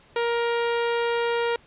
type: tone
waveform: sawtooth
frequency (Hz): 469.9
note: A#4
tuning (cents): +14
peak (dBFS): -18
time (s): 0.16-1.56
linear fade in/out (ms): 2
effects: pink hiss -55 dBFS RMS until 1.66 s + resampled to 8000 Hz

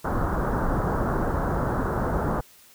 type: low-pass noise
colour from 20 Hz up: pink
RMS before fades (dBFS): -25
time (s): 0.04-2.41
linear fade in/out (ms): 10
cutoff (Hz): 1500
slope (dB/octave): 48
effects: white hiss -53 dBFS RMS until 2.74 s

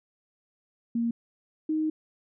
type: tone pair in turn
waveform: sine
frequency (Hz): 233.1 / 311.8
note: A#3 / D#4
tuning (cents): 0 / +4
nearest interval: perfect fourth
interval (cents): 504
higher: second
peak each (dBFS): -24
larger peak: neither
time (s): 0.95-1.11 / 1.69-1.9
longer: second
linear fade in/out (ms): 5
effects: none

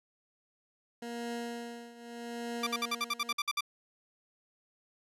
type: tone with tremolo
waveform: 20% pulse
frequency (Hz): 235.9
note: A#3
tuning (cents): +21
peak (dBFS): -30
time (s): 1.02-3.33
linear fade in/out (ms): 5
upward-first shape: triangle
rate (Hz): 0.81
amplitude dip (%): 85
type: tone bursts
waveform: 15% pulse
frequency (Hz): 1177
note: D6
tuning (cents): +3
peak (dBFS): -23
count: 11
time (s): 2.63-3.608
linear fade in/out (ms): 5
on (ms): 38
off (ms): 56
effects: low-pass 11000 Hz 12 dB/octave

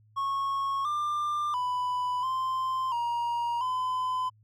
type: tone with pitch steps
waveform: triangle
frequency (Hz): 1098 / 1192 / 994 / 1041 / 946 / 1016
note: C#6 / D6 / B5 / C6 / A#5 / B5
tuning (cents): -17 / +25 / +11 / -9 / +25 / +49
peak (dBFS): -25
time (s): 0.16-4.3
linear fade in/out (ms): 20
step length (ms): 690
effects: added 107 Hz sine -58 dBFS peak until 4.43 s

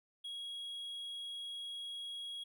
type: tone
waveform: triangle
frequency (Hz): 3310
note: G#7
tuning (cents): -6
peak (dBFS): -40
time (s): 0.24-2.44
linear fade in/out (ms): 10
effects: none

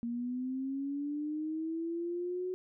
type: linear sweep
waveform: sine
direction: up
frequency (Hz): 233.1 to 370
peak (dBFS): -33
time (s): 0.03-2.54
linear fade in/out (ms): 0
effects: none

